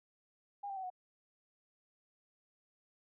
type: tone with pitch steps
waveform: sine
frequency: 809 / 783.3 / 758.3 / 734.2 Hz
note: G#5 / G5 / F#5 / F#5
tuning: -46 / -2 / +42 / -14 cents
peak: -39 dBFS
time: 0.63-0.902 s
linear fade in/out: 10 ms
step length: 68 ms
effects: none